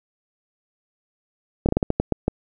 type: slowing click train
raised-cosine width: 2 ms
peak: -5 dBFS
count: 9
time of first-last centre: 1.66-2.281 s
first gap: 28 ms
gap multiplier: 1.28
effects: none